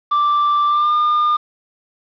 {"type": "tone with pitch glide", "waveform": "triangle", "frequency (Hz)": [1174.7, 1209.1], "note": ["D6", "D#6"], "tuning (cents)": [0, -50], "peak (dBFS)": -11, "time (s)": [0.11, 1.37], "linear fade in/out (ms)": 10, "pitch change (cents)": 50, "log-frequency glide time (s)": [0.67, 0.94], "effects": ["resampled to 11025 Hz", "7-bit"]}